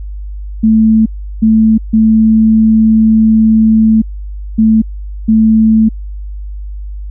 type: tone bursts at uneven times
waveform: sine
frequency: 220.4 Hz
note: A3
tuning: 3 cents sharp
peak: -4 dBFS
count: 5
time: 0.63-1.06 / 1.42-1.78 / 1.93-4.02 / 4.58-4.82 / 5.28-5.89 s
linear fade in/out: 10 ms
effects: added 50 Hz sine -20 dBFS peak until 7.1 s